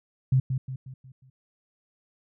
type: tone with echo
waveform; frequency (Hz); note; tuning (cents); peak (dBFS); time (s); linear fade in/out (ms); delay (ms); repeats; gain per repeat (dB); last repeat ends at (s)
sine; 130.81; C3; 0; -17; 0.32-0.4; 5; 180; 5; -7; 1.3
effects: none